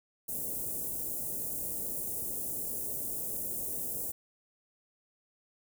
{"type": "band-stop noise", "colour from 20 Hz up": "white", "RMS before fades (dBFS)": -36, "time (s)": [0.28, 4.12], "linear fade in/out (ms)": 10, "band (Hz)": [580, 8700], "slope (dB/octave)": 24, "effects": []}